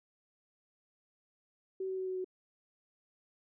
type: tone with pitch steps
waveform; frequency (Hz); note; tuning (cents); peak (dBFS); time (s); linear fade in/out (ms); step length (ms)
sine; 380 / 377.6 / 375.2 / 372.8 / 370.5; F#4 / F#4 / F#4 / F#4 / F#4; +46 / +35 / +24 / +13 / +2; -34; 1.8-2.245; 5; 89
effects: none